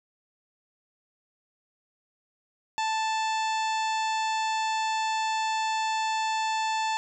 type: harmonic tone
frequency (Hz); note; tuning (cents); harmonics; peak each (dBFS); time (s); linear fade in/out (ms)
880; A5; 0; 1 / 2 / 3 / 4 / 5 / 6 / 7 / 8 / 9; -26 / -36 / -36 / -39 / -40 / -46 / -49 / -43 / -53; 2.78-6.97; 0
effects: none